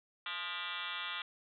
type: tone with frequency modulation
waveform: sine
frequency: 2342 Hz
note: D7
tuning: 5 cents flat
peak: -37 dBFS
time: 0.26-1.22 s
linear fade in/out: 2 ms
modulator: 185 Hz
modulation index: 7
effects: none